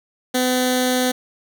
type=tone with notch filter; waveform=10% pulse; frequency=252.8 Hz; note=B3; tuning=41 cents sharp; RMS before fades=-19 dBFS; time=0.34-1.12 s; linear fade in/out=10 ms; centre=1100 Hz; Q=0.92; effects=none